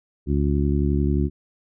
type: harmonic tone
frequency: 71.4 Hz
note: D2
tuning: 48 cents flat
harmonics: 1 / 2 / 3 / 4 / 5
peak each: -21 / -24 / -26 / -27 / -28 dBFS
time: 0.26-1.3 s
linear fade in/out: 50 ms
effects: none